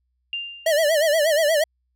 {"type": "tone with exponential decay", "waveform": "sine", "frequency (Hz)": 2794, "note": "F7", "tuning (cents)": 0, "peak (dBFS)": -23, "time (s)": [0.33, 0.98], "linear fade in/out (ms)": 1, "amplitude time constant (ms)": 140}
{"type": "tone with vibrato", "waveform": "square", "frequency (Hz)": 618, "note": "D#5", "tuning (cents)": -12, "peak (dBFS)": -17, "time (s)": [0.66, 1.64], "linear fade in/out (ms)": 5, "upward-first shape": "sine", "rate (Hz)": 8.4, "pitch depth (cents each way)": 120}
{"effects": ["added 62 Hz sine -68 dBFS peak until 1.95 s"]}